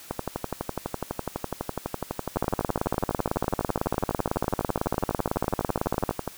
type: two click trains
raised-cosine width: 1 ms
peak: -9 / -13 dBFS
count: 68 / 75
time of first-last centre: 2.37-6.092 / 0.11-6.277 s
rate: 18 / 12 Hz
effects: white hiss -46 dBFS RMS until 6.37 s